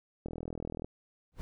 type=click train; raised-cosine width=2 ms; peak=-25 dBFS; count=25; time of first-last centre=0.26-0.845 s; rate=41 Hz
type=noise with exponential growth; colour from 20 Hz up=brown; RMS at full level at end=-36 dBFS; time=1.32-1.41 s; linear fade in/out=0 ms; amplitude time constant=18 ms
effects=none